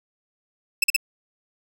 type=tone bursts; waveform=sawtooth; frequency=2637 Hz; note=E7; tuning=in tune; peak=-12 dBFS; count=3; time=0.82-0.964 s; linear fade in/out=5 ms; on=20 ms; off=42 ms; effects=none